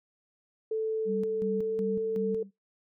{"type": "tone with pitch glide", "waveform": "sine", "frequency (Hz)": [440, 444.1], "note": ["A4", "A4"], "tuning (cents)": [0, 16], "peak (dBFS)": -27, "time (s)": [0.71, 2.43], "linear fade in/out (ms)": 5, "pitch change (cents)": 16, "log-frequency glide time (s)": [1.54, 1.83]}
{"type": "tone with tremolo", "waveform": "sine", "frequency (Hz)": 196, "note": "G3", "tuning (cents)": 0, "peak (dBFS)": -31, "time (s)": [1.05, 2.51], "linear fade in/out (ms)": 50, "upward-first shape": "square", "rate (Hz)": 2.7, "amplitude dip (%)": 80}
{"effects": ["noise-tail reverb RT60 0.2 s tail -25 dB re dry"]}